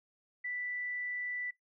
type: tone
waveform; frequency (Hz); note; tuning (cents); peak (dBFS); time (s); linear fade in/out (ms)
sine; 1975.5; B6; 0; -35; 0.44-1.51; 10
effects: noise-tail reverb RT60 0.2 s tail -25 dB re dry